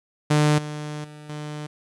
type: tone with level steps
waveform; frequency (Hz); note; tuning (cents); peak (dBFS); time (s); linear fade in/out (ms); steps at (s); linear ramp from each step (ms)
sawtooth; 150; D3; +37; -12 / -26 / -36 / -27; 0.3-1.67; 10; 0.58 / 1.04 / 1.29; 5
effects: resampled to 24000 Hz + 9-bit